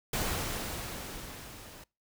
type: noise with level ramp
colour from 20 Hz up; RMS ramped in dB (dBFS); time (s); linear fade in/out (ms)
pink; -31 to -50; 0.13-1.84; 5
effects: noise-tail reverb RT60 0.3 s tail -26 dB re dry